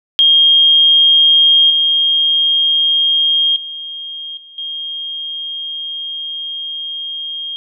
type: tone with level steps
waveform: sine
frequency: 3231 Hz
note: G#7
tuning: 48 cents flat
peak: -6 / -10 / -24 / -36 / -21 dBFS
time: 0.19-7.56 s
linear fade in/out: 0 ms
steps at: 1.7 / 3.56 / 4.37 / 4.58 s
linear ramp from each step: 2 ms
effects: none